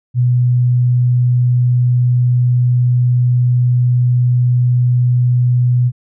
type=tone; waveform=sine; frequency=123.47 Hz; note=B2; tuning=in tune; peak=-9 dBFS; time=0.14-5.92 s; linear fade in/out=50 ms; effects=none